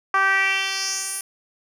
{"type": "tone with band-pass filter sweep", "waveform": "10% pulse", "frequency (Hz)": 387.8, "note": "G4", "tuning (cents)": -19, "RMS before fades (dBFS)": -22, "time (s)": [0.14, 1.21], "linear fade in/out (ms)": 2, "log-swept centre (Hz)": [1200, 11000], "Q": 2.7, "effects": []}